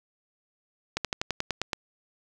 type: slowing click train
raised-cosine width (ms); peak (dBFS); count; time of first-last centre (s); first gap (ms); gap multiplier
0.2; -10; 9; 0.97-1.732; 77; 1.06
effects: none